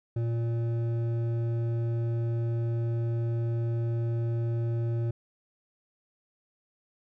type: tone with hard clipping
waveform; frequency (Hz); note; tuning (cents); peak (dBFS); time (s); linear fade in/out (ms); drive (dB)
sine; 116.4; A#2; -2; -28; 0.16-5.11; 5; 9
effects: none